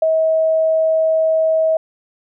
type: tone with ADSR envelope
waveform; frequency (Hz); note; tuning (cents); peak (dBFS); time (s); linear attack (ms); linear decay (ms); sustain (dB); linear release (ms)
sine; 640; D#5; +49; -9; 0.02-1.77; 5; 17; -3; 3
effects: none